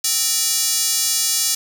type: tone with high-pass filter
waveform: square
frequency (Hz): 261.6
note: C4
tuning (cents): 0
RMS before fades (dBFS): -19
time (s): 0.04-1.55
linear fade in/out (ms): 5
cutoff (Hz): 5800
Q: 1.4
effects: none